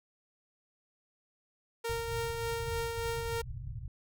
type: tone with tremolo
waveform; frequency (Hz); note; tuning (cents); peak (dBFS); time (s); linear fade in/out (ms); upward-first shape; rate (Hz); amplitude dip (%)
sawtooth; 462.1; A#4; -15; -28; 1.84-3.42; 10; triangle; 3.4; 40
type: low-pass noise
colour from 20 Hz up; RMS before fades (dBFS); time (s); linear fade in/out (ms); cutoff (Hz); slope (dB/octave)
white; -41; 1.89-3.88; 2; 140; 96
effects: none